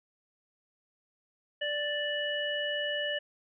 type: harmonic tone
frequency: 587.3 Hz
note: D5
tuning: in tune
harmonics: 1 / 3 / 5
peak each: -34 / -34 / -34 dBFS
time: 1.61-3.19 s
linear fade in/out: 10 ms
effects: none